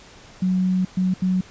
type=tone bursts at uneven times; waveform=sine; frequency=185 Hz; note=F#3; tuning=in tune; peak=-17 dBFS; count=3; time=0.42-0.85 / 0.97-1.14 / 1.22-1.41 s; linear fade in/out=5 ms; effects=pink hiss -46 dBFS RMS until 1.5 s + resampled to 16000 Hz